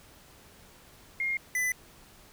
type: tone pair in turn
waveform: sine / square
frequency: 2130 / 2002 Hz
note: C7 / B6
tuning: +30 / +23 cents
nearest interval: minor second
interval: 107 cents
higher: first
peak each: -27 dBFS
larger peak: neither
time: 1.2-1.37 / 1.55-1.72 s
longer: neither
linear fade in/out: 2 ms
effects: pink hiss -55 dBFS RMS until 2.32 s